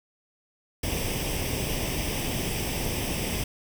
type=noise with comb filter; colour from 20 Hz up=pink; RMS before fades=-29 dBFS; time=0.83-3.44 s; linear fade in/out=5 ms; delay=0.36 ms; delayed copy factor=+0.7; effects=none